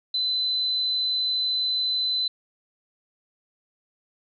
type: tone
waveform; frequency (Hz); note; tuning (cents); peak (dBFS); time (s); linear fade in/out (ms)
sine; 4027; B7; +33; -22; 0.14-2.28; 5
effects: none